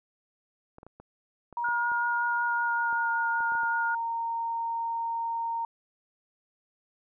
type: clicks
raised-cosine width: 1 ms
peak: -33 dBFS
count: 12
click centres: 0.784 / 0.831 / 0.866 / 1 / 1.527 / 1.687 / 1.918 / 2.928 / 3.406 / 3.521 / 3.552 / 3.634 s
type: tone with pitch glide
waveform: sine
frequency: 950 to 922.4 Hz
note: A#5 to A#5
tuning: +33 to -19 cents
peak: -28 dBFS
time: 1.57-5.65 s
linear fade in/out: 2 ms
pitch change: -52 cents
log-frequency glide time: 2.43-3.12 s
type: tone with vibrato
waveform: sine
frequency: 1429 Hz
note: F6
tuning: 39 cents sharp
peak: -27 dBFS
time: 1.64-3.95 s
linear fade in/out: 5 ms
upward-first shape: sine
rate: 5.3 Hz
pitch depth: 11 cents each way
effects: none